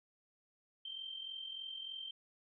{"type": "tone with amplitude modulation", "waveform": "sine", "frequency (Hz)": 3136, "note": "G7", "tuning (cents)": 0, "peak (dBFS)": -40, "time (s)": [0.85, 2.11], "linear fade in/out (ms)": 5, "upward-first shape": "sine", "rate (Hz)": 43.3, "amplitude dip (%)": 60, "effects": []}